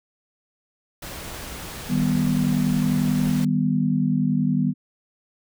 pink noise, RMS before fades -35 dBFS, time 1.02-3.45 s, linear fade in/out 5 ms
sine chord, Eb augmented, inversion none, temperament equal, 155.56 / 196 / 246.9 Hz, Eb3 / G3 / B3, 0 / 0 / 0 cents, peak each -23 / -23 / -22 dBFS, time 1.88-4.74 s, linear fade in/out 50 ms
effects none

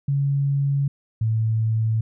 sine tone pair in turn, 140 / 111.12 Hz, C#3 / A2, +18 / +18 cents, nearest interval major third, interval 400 cents, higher first, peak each -18 dBFS, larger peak neither, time 0.08-0.88 / 1.21-2.01 s, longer neither, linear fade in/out 5 ms, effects none

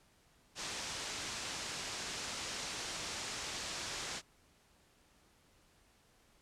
white low-pass noise, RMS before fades -42 dBFS, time 0.55-4.22 s, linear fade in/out 50 ms, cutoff 7300 Hz, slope 24 dB/octave, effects pink hiss -68 dBFS RMS until 6.41 s + low-pass 11000 Hz 12 dB/octave

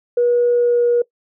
sine tone with pitch glide, 482.6 to 479 Hz, B4 to A#4, -40 to +47 cents, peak -11 dBFS, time 0.17-1.02 s, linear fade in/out 5 ms, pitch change -13 cents, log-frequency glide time 0.52-0.85 s, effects noise-tail reverb RT60 0.1 s tail -21 dB re dry + tanh soft clip ceiling -7 dBFS

